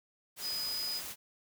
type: tone in noise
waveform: sine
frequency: 4978 Hz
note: D#8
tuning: in tune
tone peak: -34 dBFS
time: 0.41-1.02 s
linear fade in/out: 50 ms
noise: white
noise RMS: -42 dBFS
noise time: 0.36-1.16 s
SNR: +5 dB
effects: none